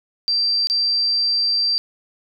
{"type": "tone with dropouts", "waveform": "sine", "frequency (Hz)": 4699, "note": "D8", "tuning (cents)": 0, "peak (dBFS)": -16, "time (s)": [0.28, 1.78], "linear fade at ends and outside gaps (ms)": 0, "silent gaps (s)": [0.671, 0.699], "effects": []}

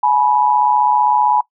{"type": "tone pair together", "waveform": "sine", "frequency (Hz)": [845.5, 981], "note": ["G#5", "B5"], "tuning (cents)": [31, -12], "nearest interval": "minor third", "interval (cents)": 257, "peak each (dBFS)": -14, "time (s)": [0.03, 1.41], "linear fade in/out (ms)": 5, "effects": ["noise-tail reverb RT60 0.1 s tail -20 dB re dry"]}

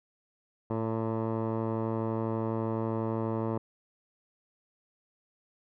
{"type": "tone with low-pass filter", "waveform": "15% pulse", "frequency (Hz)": 112.1, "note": "A2", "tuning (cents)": 33, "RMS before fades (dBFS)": -31, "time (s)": [0.7, 3.58], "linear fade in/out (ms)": 5, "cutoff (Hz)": 800, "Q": 3.4, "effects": []}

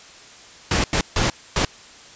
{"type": "noise bursts at uneven times", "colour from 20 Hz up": "pink", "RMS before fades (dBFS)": -19, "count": 4, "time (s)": [[0.71, 0.84], [0.93, 1.01], [1.16, 1.3], [1.56, 1.65]], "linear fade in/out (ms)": 2, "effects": ["white hiss -44 dBFS RMS until 2.15 s", "resampled to 16000 Hz"]}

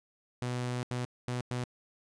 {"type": "tone bursts at uneven times", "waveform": "sawtooth", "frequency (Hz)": 123.7, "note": "B2", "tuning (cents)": 3, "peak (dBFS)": -28, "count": 4, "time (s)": [[0.42, 0.83], [0.91, 1.05], [1.28, 1.41], [1.51, 1.64]], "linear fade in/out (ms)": 0, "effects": ["resampled to 22050 Hz", "11-bit"]}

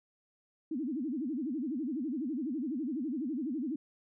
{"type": "tone with vibrato", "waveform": "sine", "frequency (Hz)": 277.2, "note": "C#4", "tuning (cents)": 0, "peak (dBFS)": -32, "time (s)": [0.71, 3.76], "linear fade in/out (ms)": 5, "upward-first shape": "sine", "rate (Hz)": 12, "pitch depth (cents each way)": 290, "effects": []}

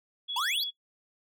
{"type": "tone", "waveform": "sine", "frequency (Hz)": 3369, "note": "G#7", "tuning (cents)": 24, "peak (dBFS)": -31, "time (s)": [0.28, 0.71], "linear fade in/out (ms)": 20}
{"type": "exponential sweep", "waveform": "square", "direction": "up", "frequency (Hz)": [870, 4938], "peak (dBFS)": -29, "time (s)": [0.36, 0.64], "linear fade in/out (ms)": 5}
{"effects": ["noise-tail reverb RT60 0.1 s tail -21 dB re dry"]}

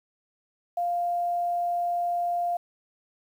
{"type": "tone", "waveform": "sine", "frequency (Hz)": 698.5, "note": "F5", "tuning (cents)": 0, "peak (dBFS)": -24, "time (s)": [0.77, 2.57], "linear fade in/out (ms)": 5, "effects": ["9-bit"]}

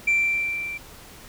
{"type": "tone with level ramp", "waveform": "sine", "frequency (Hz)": 2349, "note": "D7", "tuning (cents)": 0, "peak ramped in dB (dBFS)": [-14, -30], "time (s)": [0.07, 0.78], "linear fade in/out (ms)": 10, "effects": ["tanh soft clip ceiling -15 dBFS", "pink hiss -45 dBFS RMS until 1.28 s"]}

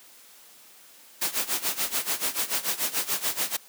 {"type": "noise with tremolo", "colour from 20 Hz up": "white", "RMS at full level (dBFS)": -25, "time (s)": [1.21, 3.57], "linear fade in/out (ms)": 10, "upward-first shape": "sine", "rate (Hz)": 6.9, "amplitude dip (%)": 85, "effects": ["white hiss -52 dBFS RMS until 3.68 s", "high-pass 200 Hz 12 dB/octave"]}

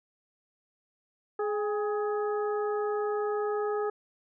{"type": "harmonic tone with a mistuned harmonic", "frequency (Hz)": 419.7, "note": "G#4", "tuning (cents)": 18, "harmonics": [1, 2, 3, 4], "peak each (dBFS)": [-28, -36, -37, -45], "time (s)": [1.39, 3.9], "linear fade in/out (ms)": 5, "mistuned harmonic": 2, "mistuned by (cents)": -52, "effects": []}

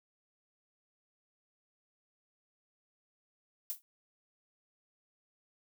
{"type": "noise with exponential decay", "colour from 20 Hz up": "violet", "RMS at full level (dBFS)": -32, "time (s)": [3.7, 3.82], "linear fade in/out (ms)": 0, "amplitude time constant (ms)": 24, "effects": []}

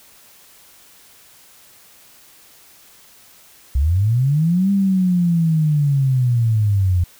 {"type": "linear two-way sweep", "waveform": "sine", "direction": "up then down", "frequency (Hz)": [61.74, 200, 85.8], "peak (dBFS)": -13, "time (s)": [3.75, 7.04], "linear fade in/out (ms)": 5, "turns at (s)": 4.71, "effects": ["white hiss -48 dBFS RMS until 7.19 s"]}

